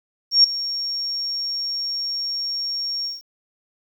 sine tone with ADSR envelope, 5540 Hz, F8, 15 cents flat, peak -7 dBFS, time 0.31-3.22 s, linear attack 130 ms, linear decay 6 ms, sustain -16 dB, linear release 170 ms, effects 8-bit

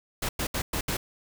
pink noise bursts at uneven times, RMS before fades -29 dBFS, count 5, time 0.22-0.29 / 0.39-0.47 / 0.54-0.62 / 0.73-0.81 / 0.88-0.97 s, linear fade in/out 5 ms, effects none

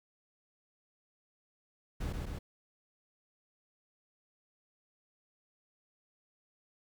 brown noise with echo, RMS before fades -36 dBFS, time 2-2.13 s, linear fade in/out 10 ms, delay 130 ms, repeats 2, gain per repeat -2 dB, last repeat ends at 2.39 s, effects none

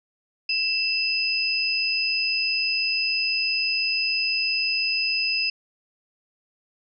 sine tone pair together, 2661 / 5023 Hz, E7 / D#8, +16 / +16 cents, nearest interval major seventh, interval 1100 cents, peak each -24 dBFS, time 0.49-5.5 s, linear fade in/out 5 ms, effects none

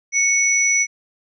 sine tone pair together, 2217 / 5904 Hz, C#7 / F#8, 0 / -5 cents, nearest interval octave + perfect fourth, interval 1695 cents, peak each -17 dBFS, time 0.12-0.87 s, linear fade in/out 50 ms, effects none

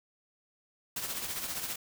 white noise with tremolo, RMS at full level -34 dBFS, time 0.96-1.76 s, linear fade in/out 5 ms, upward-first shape triangle, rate 15 Hz, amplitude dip 60%, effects none

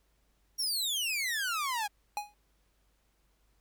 sawtooth exponential sweep, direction down, 5710 to 799 Hz, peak -27 dBFS, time 0.58-1.88 s, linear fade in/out 20 ms
square tone with exponential decay, 830.6 Hz, G#5, in tune, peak -29 dBFS, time 2.17-2.34 s, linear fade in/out 1 ms, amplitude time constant 36 ms
effects added 50 Hz sine -70 dBFS peak until 3.6 s + pink hiss -74 dBFS RMS until 3.6 s

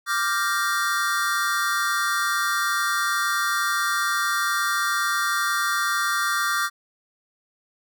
square chord, G minor seventh, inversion second, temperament equal, 1174.7 / 1396.9 / 1568 / 1864.7 Hz, D6 / F6 / G6 / Bb6, 0 / 0 / 0 / 0 cents, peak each -26 / -27 / -29 / -30 dBFS, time 0.06-6.7 s, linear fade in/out 50 ms, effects none

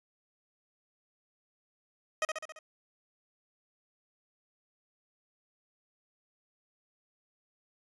15% pulse tone with echo, 627 Hz, D#5, 13 cents sharp, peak -21 dBFS, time 2.22-2.25 s, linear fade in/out 2 ms, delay 68 ms, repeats 5, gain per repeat -4 dB, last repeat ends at 2.59 s, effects resampled to 22050 Hz

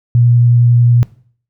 sine tone with vibrato, 120 Hz, B2, 49 cents flat, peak -6 dBFS, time 0.15-1.03 s, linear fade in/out 0 ms, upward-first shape triangle, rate 11 Hz, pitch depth 11 cents each way, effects noise-tail reverb RT60 0.5 s tail -19 dB re dry

